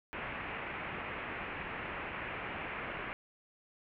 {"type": "low-pass noise", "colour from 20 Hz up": "white", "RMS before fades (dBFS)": -41, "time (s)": [0.13, 3.13], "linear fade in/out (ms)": 0, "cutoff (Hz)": 2600, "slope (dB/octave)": 48, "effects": []}